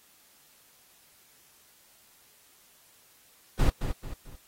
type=noise with echo; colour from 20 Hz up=brown; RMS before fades=-21 dBFS; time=3.59-3.7 s; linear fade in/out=5 ms; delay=220 ms; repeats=3; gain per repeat=-8 dB; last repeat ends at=4.36 s; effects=white hiss -60 dBFS RMS until 4.47 s + AAC 48 kbps